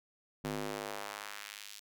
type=tone with high-pass filter sweep; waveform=square; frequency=51.4 Hz; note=G#1; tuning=17 cents flat; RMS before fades=-42 dBFS; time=0.44-1.8 s; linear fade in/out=10 ms; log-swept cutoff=190 to 4100 Hz; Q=1; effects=none